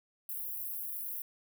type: high-pass noise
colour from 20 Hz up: white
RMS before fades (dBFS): -39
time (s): 0.29-1.22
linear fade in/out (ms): 2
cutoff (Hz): 11000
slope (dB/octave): 48
effects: none